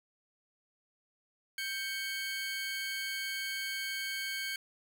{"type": "tone pair together", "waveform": "25% pulse", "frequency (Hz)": [1567.7, 2217], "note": ["G6", "C#7"], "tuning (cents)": [0, 0], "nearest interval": "tritone", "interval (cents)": 600, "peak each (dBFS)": [-34, -34], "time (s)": [1.58, 4.56], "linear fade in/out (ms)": 2, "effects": []}